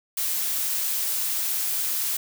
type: noise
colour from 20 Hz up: blue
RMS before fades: -26 dBFS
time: 0.17-2.17 s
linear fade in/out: 5 ms
effects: none